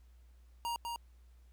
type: tone with echo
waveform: square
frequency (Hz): 941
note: A#5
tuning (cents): +16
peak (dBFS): -35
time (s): 0.65-0.76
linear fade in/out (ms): 0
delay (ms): 200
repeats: 1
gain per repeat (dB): -3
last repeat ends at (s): 0.96
effects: added 60 Hz sine -57 dBFS peak until 1.52 s + pink hiss -75 dBFS RMS until 1.52 s